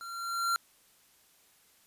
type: tone with level ramp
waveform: square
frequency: 1374 Hz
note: F6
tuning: 29 cents flat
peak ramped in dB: -42 to -26 dBFS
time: 0.01-0.56 s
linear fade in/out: 0 ms
effects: white hiss -64 dBFS RMS until 1.86 s + resampled to 32000 Hz